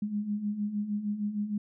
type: beating tone pair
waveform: sine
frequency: 202.9 / 209.4 Hz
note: G#3 / G#3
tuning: -40 / +15 cents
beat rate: 6.5 Hz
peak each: -36 / -30 dBFS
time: 0.02-1.58 s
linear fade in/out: 5 ms
effects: none